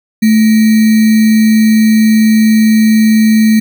sine tone with sample-and-hold, 218.9 Hz, A3, 9 cents flat, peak -4 dBFS, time 0.22-3.6 s, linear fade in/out 10 ms, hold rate 2100 Hz, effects none

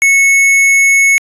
triangle tone with hard clipping, 2201 Hz, C#7, 13 cents flat, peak -7 dBFS, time 0.02-1.18 s, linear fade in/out 0 ms, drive 18 dB, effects resampled to 24000 Hz

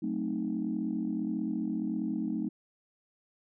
sine chord, F# diminished seventh, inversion none, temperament equal, 185 / 220 / 261.6 / 311.1 Hz, F#3 / A3 / C4 / Eb4, 0 / 0 / 0 / 0 cents, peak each -37 / -33 / -36 / -34 dBFS, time 0.02-2.49 s, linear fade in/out 10 ms, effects tanh soft clip ceiling -21 dBFS

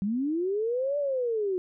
sine linear two-way sweep, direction up then down, 188 to 587.3 to 357.3 Hz, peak -25 dBFS, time 0.02-1.58 s, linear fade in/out 0 ms, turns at 0.98 s, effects none

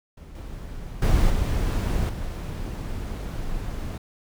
brown noise with level steps, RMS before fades -42 / -36 / -19 / -23 / -30 dBFS, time 0.17-3.98 s, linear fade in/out 5 ms, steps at 0.35 / 1.02 / 1.3 / 2.09 s, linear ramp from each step 2 ms, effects none

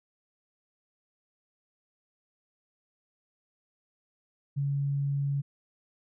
sine tone, 140.6 Hz, C#3, 25 cents sharp, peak -26 dBFS, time 4.56-5.42 s, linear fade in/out 20 ms, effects none

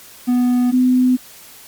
triangle / sine tone pair in turn, 246.9 / 253 Hz, B3 / B3, 0 / +42 cents, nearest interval unison, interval 42 cents, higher second, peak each -10 dBFS, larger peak neither, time 0.27-0.72 / 0.72-1.17 s, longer neither, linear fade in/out 20 ms, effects white hiss -41 dBFS RMS until 1.67 s + MP3 96 kbps

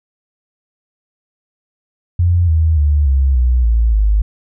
sine tone with pitch steps, 87.31 / 80.06 / 73.42 / 67.33 / 61.74 / 56.61 / 51.91 Hz, F2 / D#2 / D2 / C#2 / B1 / A1 / G#1, 0 / +50 / 0 / -50 / 0 / +50 / 0 cents, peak -9 dBFS, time 2.19-4.22 s, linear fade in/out 5 ms, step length 290 ms, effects none

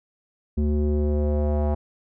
square tone with low-pass filter sweep, 74.2 Hz, D2, 18 cents sharp, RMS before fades -22 dBFS, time 0.57-1.75 s, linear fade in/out 10 ms, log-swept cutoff 290 to 750 Hz, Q 2.6, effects none

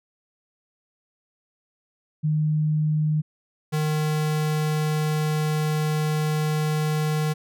sine / square tone pair in turn, 153.4 / 153.4 Hz, D#3 / D#3, -24 / -24 cents, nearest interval unison, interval 0 cents, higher neither, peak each -19 / -22 dBFS, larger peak first, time 2.23-3.22 / 3.72-7.34 s, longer second, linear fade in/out 20 ms, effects none

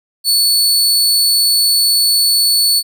sawtooth tone, 4442 Hz, C#8, 3 cents sharp, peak -7 dBFS, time 0.24-2.83 s, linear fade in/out 50 ms, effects none

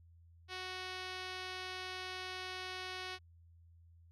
5% pulse tone with low-pass filter, 370 Hz, F#4, in tune, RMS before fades -44 dBFS, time 0.48-3.19 s, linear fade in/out 50 ms, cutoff 5800 Hz, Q 0.88, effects added 84 Hz sine -59 dBFS peak until 4.11 s

